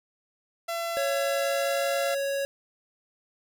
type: tone with pitch glide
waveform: sawtooth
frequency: 675 to 682.8 Hz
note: E5 to F5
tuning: +41 to -39 cents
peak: -25 dBFS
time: 0.68-2.15 s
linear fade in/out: 10 ms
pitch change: +20 cents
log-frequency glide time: 1.36-1.86 s
type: tone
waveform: square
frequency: 554.4 Hz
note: C#5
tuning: in tune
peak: -27 dBFS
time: 0.97-2.45 s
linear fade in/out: 0 ms
effects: none